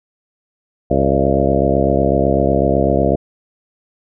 harmonic tone with a mistuned harmonic, 68 Hz, C#2, 33 cents flat, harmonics 1 / 2 / 3 / 4 / 5 / 6 / 7 / 8 / 9 / 10, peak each -21 / -21 / -21 / -21 / -21 / -21 / -21 / -21 / -21 / -21 dBFS, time 0.9-3.16 s, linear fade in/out 10 ms, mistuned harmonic 8, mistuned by +44 cents, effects none

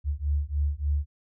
sine beating tone pair, 71.1 / 74.5 Hz, C#2 / D2, +45 / +25 cents, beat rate 3.4 Hz, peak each -27 dBFS, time 0.04-1.06 s, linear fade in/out 50 ms, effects none

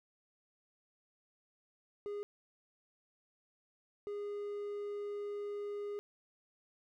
triangle tone bursts at uneven times, 410.3 Hz, G#4, 21 cents flat, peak -36 dBFS, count 2, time 2.06-2.23 / 4.07-5.99 s, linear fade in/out 0 ms, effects none

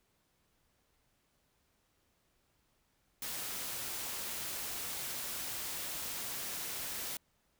white noise, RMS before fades -40 dBFS, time 3.22-7.17 s, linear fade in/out 2 ms, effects pink hiss -75 dBFS RMS until 7.59 s

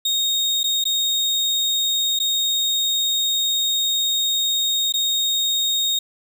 35% pulse tone with dropouts, 3718 Hz, A#7, 5 cents flat, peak -16 dBFS, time 0.05-5.99 s, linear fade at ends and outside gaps 5 ms, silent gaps 0.633-0.64 / 0.841-0.853 / 2.191-2.199 / 4.924-4.938 s, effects none

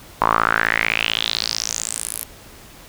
sawtooth tone with band-pass filter sweep, 55.7 Hz, A1, 22 cents sharp, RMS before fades -21 dBFS, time 0.21-2.24 s, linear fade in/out 0 ms, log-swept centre 1000 to 12000 Hz, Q 5.3, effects pink hiss -43 dBFS RMS until 2.88 s

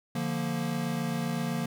square chord, Bb major, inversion first, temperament equal, 146.83 / 174.61 / 233.1 Hz, D3 / F3 / Bb3, 0 / 0 / 0 cents, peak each -35 / -34 / -33 dBFS, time 0.15-1.66 s, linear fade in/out 5 ms, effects none

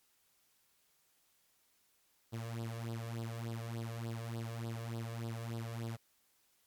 sawtooth tone with flanger, 115.1 Hz, A#2, 22 cents flat, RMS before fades -41 dBFS, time 2.32-5.97 s, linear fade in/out 20 ms, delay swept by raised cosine 0.22 to 1.82 ms, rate 3.4 Hz, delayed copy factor +0.8, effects white hiss -73 dBFS RMS until 6.66 s + MP3 96 kbps

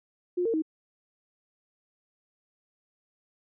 sine tone with pitch steps, 356.6 / 456.5 / 316.1 Hz, F4 / A#4 / D#4, +36 / -36 / +27 cents, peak -24 dBFS, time 0.37-0.622 s, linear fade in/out 10 ms, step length 84 ms, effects none

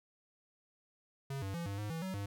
square tone with pitch steps, 137.1 / 97.2 / 169.7 / 99.6 / 104.8 / 163.3 / 188.6 / 100.6 Hz, C#3 / G2 / F3 / G2 / G#2 / E3 / F#3 / G2, -19 / -14 / -49 / +28 / +16 / -16 / +33 / +45 cents, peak -38 dBFS, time 1.3-2.26 s, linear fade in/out 5 ms, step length 120 ms, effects none

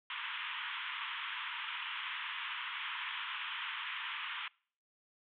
white band-pass noise, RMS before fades -41 dBFS, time 0.1-4.48 s, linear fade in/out 2 ms, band 920 to 3400 Hz, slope 96 dB/octave, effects noise-tail reverb RT60 0.5 s tail -26 dB re dry

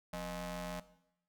sawtooth ring-modulated tone, 220 Hz, A3, in tune, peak -32 dBFS, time 0.13-0.8 s, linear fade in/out 5 ms, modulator 397 Hz, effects noise-tail reverb RT60 0.8 s tail -17 dB re dry

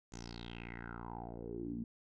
10% pulse tone with low-pass filter sweep, 58.27 Hz, A#1, in tune, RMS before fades -45 dBFS, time 0.12-1.84 s, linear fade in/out 5 ms, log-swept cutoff 6900 to 220 Hz, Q 6.4, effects none

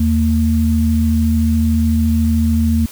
sine tone pair together, 80.4 / 227.4 Hz, E2 / A#3, -43 / -43 cents, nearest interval octave + tritone, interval 1800 cents, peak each -14 dBFS, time 0-2.86 s, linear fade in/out 5 ms, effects white hiss -37 dBFS RMS until 2.91 s

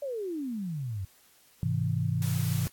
sine exponential sweep, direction down, 587.3 to 89.5 Hz, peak -31 dBFS, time 0.02-1.05 s, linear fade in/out 5 ms
sine chord, Ab augmented, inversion none, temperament just, 103.83 / 129.78 / 162.23 Hz, Ab2 / C3 / E3, 0 / -14 / -27 cents, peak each -30 dBFS, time 1.63-2.67 s, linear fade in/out 0 ms
white noise, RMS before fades -40 dBFS, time 2.22-2.68 s, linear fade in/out 0 ms
effects white hiss -61 dBFS RMS until 2.72 s + AAC 64 kbps

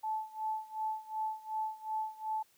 sine tone with tremolo, 871 Hz, A5, 18 cents flat, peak -31 dBFS, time 0.03-2.43 s, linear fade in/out 10 ms, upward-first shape sine, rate 2.7 Hz, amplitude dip 90%, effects white hiss -68 dBFS RMS until 2.57 s + high-pass 60 Hz 12 dB/octave

